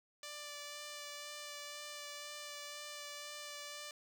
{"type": "tone with vibrato", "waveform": "5% pulse", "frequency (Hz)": 587.3, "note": "D5", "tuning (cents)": 0, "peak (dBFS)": -34, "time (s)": [0.23, 3.91], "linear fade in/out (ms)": 2, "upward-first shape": "sine", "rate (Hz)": 2, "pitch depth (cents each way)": 13, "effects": []}